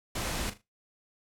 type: noise with echo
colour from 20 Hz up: pink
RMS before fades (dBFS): -33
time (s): 0.15-0.5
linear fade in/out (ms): 5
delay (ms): 39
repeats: 3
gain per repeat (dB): -12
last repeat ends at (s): 0.617
effects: noise-tail reverb RT60 0.2 s tail -17 dB re dry + low-pass 12000 Hz 12 dB/octave